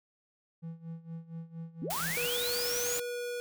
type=tone with tremolo; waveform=triangle; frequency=164.9 Hz; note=E3; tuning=1 cent sharp; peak=-35 dBFS; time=0.62-2.27 s; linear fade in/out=20 ms; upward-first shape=sine; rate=4.3 Hz; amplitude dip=85%
type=linear sweep; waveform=sine; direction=up; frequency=196 to 7090 Hz; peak=-34 dBFS; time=1.82-2.98 s; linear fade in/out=2 ms
type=noise; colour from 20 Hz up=white; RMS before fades=-36 dBFS; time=1.9-3 s; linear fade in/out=5 ms
type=tone; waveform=square; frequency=484.5 Hz; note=B4; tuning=33 cents flat; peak=-35 dBFS; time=2.17-3.4 s; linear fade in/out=0 ms
effects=none